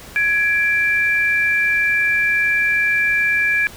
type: tone pair together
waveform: sine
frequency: 1670.4 / 2349 Hz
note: G#6 / D7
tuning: +10 / 0 cents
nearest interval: tritone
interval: 590 cents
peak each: -17 dBFS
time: 0.16-3.67 s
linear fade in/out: 0 ms
effects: pink hiss -39 dBFS RMS until 3.76 s